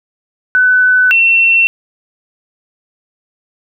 sine tone pair in turn, 1502 / 2706 Hz, F#6 / E7, +26 / +45 cents, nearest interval minor seventh, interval 1019 cents, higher second, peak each -6 dBFS, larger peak neither, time 0.55-1.11 / 1.11-1.67 s, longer neither, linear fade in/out 0 ms, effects none

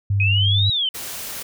sine tone, 99.8 Hz, G2, 32 cents sharp, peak -16 dBFS, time 0.1-0.7 s, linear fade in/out 5 ms
sine exponential two-way sweep, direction up then down, 2487 to 3951 to 2999 Hz, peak -18 dBFS, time 0.2-0.89 s, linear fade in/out 2 ms, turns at 0.69 s
white noise, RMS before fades -31 dBFS, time 0.94-1.43 s, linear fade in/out 10 ms
effects none

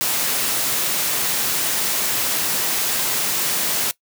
white high-pass noise, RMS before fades -21 dBFS, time 0.01-3.91 s, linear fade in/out 0 ms, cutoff 110 Hz, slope 24 dB/octave, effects noise-tail reverb RT60 0.1 s tail -20 dB re dry

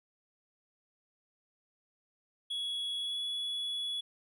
triangle tone with pitch glide, 3359 to 3390 Hz, G#7 to G#7, +19 to +35 cents, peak -32 dBFS, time 2.5-4.01 s, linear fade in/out 10 ms, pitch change +16 cents, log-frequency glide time 2.98-3.19 s, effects none

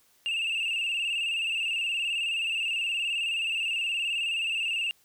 sine tone with vibrato, 2720 Hz, F7, 46 cents flat, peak -24 dBFS, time 0.26-4.91 s, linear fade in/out 0 ms, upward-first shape square, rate 19 Hz, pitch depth 53 cents each way, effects tanh soft clip ceiling -25 dBFS + white hiss -64 dBFS RMS until 5.04 s

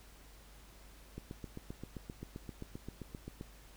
click train, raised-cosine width 3 ms, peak -30 dBFS, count 18, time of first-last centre 1.18-3.411 s, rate 7.62 Hz, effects added 50 Hz sine -57 dBFS peak until 3.76 s + pink hiss -60 dBFS RMS until 3.76 s

